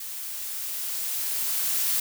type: noise with level ramp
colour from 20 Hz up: blue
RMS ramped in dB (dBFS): -36 to -24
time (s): 0-2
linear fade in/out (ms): 5
effects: none